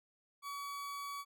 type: tone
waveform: 40% pulse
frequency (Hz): 1135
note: C#6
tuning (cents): +41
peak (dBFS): -40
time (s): 0.42-1.25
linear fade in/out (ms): 50
effects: none